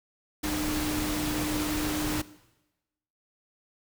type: tone in noise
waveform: sine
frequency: 302.8 Hz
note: D#4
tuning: 47 cents flat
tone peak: -30 dBFS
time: 0.43-2.22 s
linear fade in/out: 10 ms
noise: pink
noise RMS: -32 dBFS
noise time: 0.43-2.22 s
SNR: -1 dB
effects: noise-tail reverb RT60 1.0 s tail -18 dB re dry